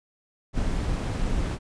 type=noise with amplitude modulation; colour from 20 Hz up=brown; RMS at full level=-24 dBFS; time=0.53-1.59 s; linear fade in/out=50 ms; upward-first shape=sine; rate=217 Hz; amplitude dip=45%; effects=resampled to 22050 Hz